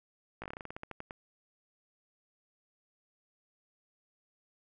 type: slowing click train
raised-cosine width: 0.5 ms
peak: -26 dBFS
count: 15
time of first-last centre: 0.42-1.109 s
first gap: 17 ms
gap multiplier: 1.15
effects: none